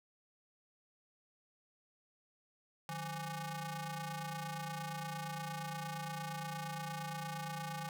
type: ring-modulated tone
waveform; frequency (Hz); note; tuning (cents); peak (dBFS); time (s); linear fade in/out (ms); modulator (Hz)
sawtooth; 336.2; E4; +34; -33; 2.89-7.89; 0; 490
effects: none